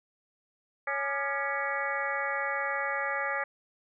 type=harmonic tone with a mistuned harmonic; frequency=278.5 Hz; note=C#4; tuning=8 cents sharp; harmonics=2 / 3 / 4 / 5 / 6 / 7 / 8; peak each=-36 / -37 / -36 / -39 / -36 / -34 / -39 dBFS; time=0.87-3.44 s; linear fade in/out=5 ms; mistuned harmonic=4; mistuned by=+130 cents; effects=none